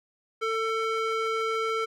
square tone with band-pass filter, 446.5 Hz, A4, 25 cents sharp, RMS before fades -28 dBFS, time 0.41-1.86 s, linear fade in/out 20 ms, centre 1400 Hz, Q 0.99, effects none

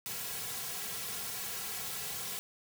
white noise with comb filter, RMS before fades -39 dBFS, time 0.06-2.39 s, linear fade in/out 0 ms, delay 3.3 ms, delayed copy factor -0.95, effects none

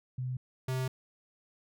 sine / square tone pair in turn, 127.2 / 129.65 Hz, C3 / C3, -48 / -15 cents, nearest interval unison, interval 33 cents, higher second, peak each -32 / -31 dBFS, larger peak second, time 0.18-0.37 / 0.68-0.88 s, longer second, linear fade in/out 5 ms, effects none

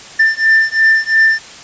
triangle beating tone pair, 1782 / 1784.9 Hz, A6 / A6, +22 / +24 cents, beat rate 2.9 Hz, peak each -10 dBFS, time 0.19-1.39 s, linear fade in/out 10 ms, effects white hiss -34 dBFS RMS until 1.63 s + resampled to 16000 Hz

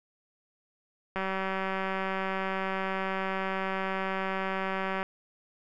click train, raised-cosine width 0.5 ms, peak -17 dBFS, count 740, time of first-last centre 1.16-5.029 s, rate 191 Hz, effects none

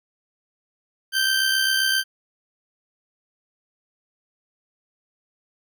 20% pulse tone with amplitude modulation, 1560 Hz, G6, 9 cents flat, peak -12 dBFS, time 1.12-2.04 s, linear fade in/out 50 ms, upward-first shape sine, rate 67.6 Hz, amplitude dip 45%, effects none

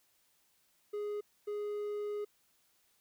triangle tone bursts at uneven times, 415.3 Hz, G#4, in tune, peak -33 dBFS, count 2, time 0.93-1.21 / 1.47-2.25 s, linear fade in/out 10 ms, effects white hiss -72 dBFS RMS until 3 s

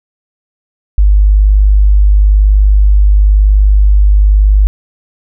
sine tone, 50.5 Hz, G#1, 48 cents flat, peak -3 dBFS, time 0.98-4.67 s, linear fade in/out 0 ms, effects none

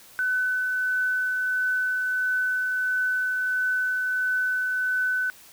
sine tone with tremolo, 1506 Hz, F#6, 30 cents sharp, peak -21 dBFS, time 0.19-5.3 s, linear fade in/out 0 ms, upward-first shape triangle, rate 1.5 Hz, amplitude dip 25%, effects white hiss -50 dBFS RMS until 5.52 s

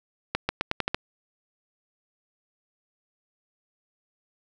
accelerating click train, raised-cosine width 0.3 ms, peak -8 dBFS, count 7, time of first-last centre 0.35-0.945 s, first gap 140 ms, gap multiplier 0.86, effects none

